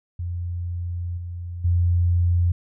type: tone with level steps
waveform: sine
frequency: 87.31 Hz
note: F2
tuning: in tune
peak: -25 / -29 / -16 dBFS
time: 0.19-2.52 s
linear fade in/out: 5 ms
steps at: 1.17 / 1.64 s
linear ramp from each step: 10 ms
effects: none